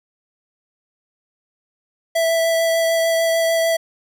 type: tone with vibrato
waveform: square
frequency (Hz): 659.3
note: E5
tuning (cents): 0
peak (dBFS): -16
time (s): 2.15-3.77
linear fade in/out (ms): 10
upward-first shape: sine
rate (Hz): 6.7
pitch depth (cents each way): 10
effects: none